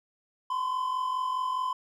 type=tone pair together; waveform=triangle; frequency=1017.2 / 1062 Hz; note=C6 / C6; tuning=-49 / +25 cents; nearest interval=minor second; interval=74 cents; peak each=-26 / -34 dBFS; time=0.5-1.73 s; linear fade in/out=5 ms; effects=none